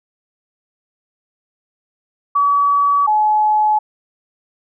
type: tone pair in turn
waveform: sine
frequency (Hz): 1140 / 852.3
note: C#6 / G#5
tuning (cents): +48 / +45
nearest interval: perfect fourth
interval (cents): 503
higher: first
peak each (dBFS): -11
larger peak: neither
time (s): 2.35-3.07 / 3.07-3.79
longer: neither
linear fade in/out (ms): 10
effects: none